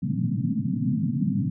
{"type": "band-pass noise", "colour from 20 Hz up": "pink", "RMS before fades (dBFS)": -25, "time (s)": [0.02, 1.5], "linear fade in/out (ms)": 10, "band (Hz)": [110, 270], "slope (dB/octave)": 96, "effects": []}